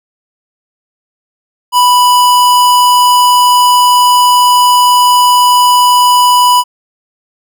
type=tone; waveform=square; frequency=987.8 Hz; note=B5; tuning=in tune; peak=-5 dBFS; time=1.72-6.64 s; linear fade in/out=50 ms; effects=none